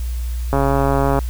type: click train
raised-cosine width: 1 ms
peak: -4 dBFS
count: 92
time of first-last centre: 0.53-1.189 s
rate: 138 Hz
effects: added 60 Hz sine -20 dBFS peak until 1.29 s + white hiss -41 dBFS RMS until 1.29 s